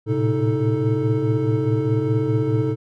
triangle tone cluster, 112 / 116.8 / 132.9 / 313.4 / 440.3 Hz, A2 / A#2 / C3 / D#4 / A4, +31 / +4 / +27 / +13 / +1 cents, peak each -22 dBFS, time 0.06-2.76 s, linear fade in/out 50 ms, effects none

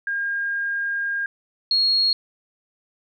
sine tone pair in turn, 1615 / 4297 Hz, G#6 / C8, -49 / +45 cents, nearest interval octave + perfect fourth, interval 1694 cents, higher second, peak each -22 / -16 dBFS, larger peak second, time 0.07-1.26 / 1.71-2.13 s, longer first, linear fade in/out 2 ms, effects none

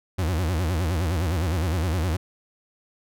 40% pulse tone with vibrato, 85 Hz, F2, 46 cents flat, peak -21 dBFS, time 0.18-2.17 s, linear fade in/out 10 ms, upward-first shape sine, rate 9.7 Hz, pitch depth 190 cents each way, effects none

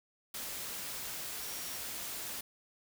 sine tone in noise, 5620 Hz, F8, 10 cents sharp, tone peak -49 dBFS, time 1.42-1.77 s, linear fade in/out 5 ms, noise white, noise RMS -41 dBFS, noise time 0.34-2.41 s, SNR -11 dB, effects none

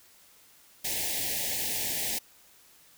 white band-stop noise, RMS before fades -31 dBFS, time 0.84-2.19 s, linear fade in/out 10 ms, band 900 to 1700 Hz, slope 96 dB/octave, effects white hiss -58 dBFS RMS until 2.97 s

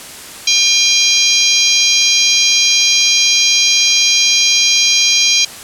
harmonic tone, 804 Hz, G5, 44 cents sharp, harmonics 3 / 4 / 5 / 6 / 7 / 8, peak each -16 / -16 / -16 / -16 / -16 / -16 dBFS, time 0.47-5.45 s, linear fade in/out 5 ms, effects white hiss -31 dBFS RMS until 5.63 s + low-pass 11000 Hz 12 dB/octave

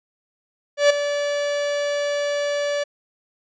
45% pulse tone with ADSR envelope, 578 Hz, D5, 28 cents flat, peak -10 dBFS, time 0.77-2.84 s, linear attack 130 ms, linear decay 9 ms, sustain -11 dB, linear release 11 ms, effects resampled to 16000 Hz

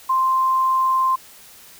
sine tone, 1046.5 Hz, C6, in tune, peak -15 dBFS, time 0.09-1.16 s, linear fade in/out 10 ms, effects white hiss -45 dBFS RMS until 1.79 s

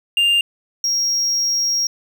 triangle tone pair in turn, 2800 / 5600 Hz, F7 / F8, +4 / +4 cents, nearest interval octave, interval 1200 cents, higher second, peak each -11 / -15 dBFS, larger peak first, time 0.17-0.41 / 0.84-1.87 s, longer second, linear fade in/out 2 ms, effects none

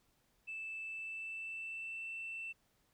sine tone with pitch glide, 2637 to 2674 Hz, E7 to E7, 0 to +24 cents, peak -40 dBFS, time 0.47-2.53 s, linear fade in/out 20 ms, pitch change +24 cents, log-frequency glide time 0.82-2.1 s, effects tanh soft clip ceiling -37 dBFS + pink hiss -75 dBFS RMS until 2.93 s

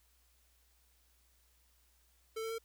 square tone with pitch steps, 444 / 449.2 / 454.4 Hz, A4 / A4 / A#4, +16 / +36 / -44 cents, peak -38 dBFS, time 2.36-2.585 s, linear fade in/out 10 ms, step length 75 ms, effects added 60 Hz sine -70 dBFS peak until 2.64 s + white hiss -72 dBFS RMS until 2.64 s

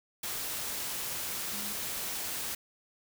sine tone in noise, 206.3 Hz, G#3, 11 cents flat, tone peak -45 dBFS, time 1.53-1.73 s, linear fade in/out 5 ms, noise white, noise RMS -36 dBFS, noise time 0.23-2.55 s, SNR -12 dB, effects none

